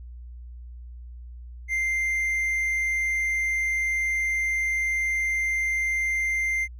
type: tone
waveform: triangle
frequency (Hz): 2093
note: C7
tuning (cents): 0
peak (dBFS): -21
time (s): 1.68-6.68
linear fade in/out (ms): 50
effects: added 60 Hz sine -38 dBFS peak until 6.79 s